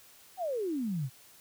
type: exponential sweep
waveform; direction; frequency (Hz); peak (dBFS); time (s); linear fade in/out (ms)
sine; down; 784 to 120.5; -30; 0.37-1.1; 50
effects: white hiss -57 dBFS RMS until 1.4 s